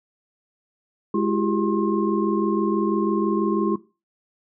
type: tone cluster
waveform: sine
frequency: 207.8 / 336.3 / 382.4 / 402.5 / 1067 Hz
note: G#3 / E4 / G4 / G4 / C6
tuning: +1 / +35 / -43 / +46 / +34 cents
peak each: -23 / -23 / -27 / -29 / -28 dBFS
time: 1.14-3.76 s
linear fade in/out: 5 ms
effects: noise-tail reverb RT60 0.3 s tail -18 dB re dry